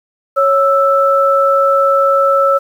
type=tone pair together; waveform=sine; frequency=552 / 1320.9 Hz; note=C#5 / E6; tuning=-7 / +3 cents; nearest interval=octave + minor third; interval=1510 cents; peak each=-11 dBFS; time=0.36-2.59 s; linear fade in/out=20 ms; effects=7-bit